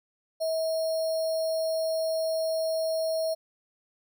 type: tone with sample-and-hold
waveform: sine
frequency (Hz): 644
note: E5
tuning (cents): -41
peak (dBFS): -25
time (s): 0.4-3.35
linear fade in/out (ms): 20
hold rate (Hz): 4900
effects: none